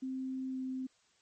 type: tone with pitch glide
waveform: sine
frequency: 261.6 to 259.9 Hz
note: C4 to C4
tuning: 0 to -11 cents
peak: -35 dBFS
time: 0.02-0.87 s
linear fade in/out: 10 ms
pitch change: -11 cents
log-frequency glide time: 0.5-0.57 s
effects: white hiss -70 dBFS RMS until 1.21 s + MP3 32 kbps